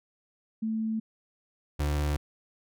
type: tone pair in turn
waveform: sine / 35% pulse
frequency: 220.9 / 73.72 Hz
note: A3 / D2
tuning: +7 / +7 cents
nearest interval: octave + perfect fifth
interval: 1900 cents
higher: first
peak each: -27 / -24 dBFS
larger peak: second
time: 0.62-1 / 1.79-2.17 s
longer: neither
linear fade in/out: 10 ms
effects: none